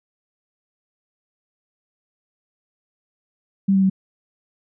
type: tone with pitch steps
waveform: sine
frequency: 195.3 / 192.5 / 190.6 Hz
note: G3 / G3 / G3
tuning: -6 / -31 / -48 cents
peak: -13 dBFS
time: 3.68-3.899 s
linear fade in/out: 10 ms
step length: 73 ms
effects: none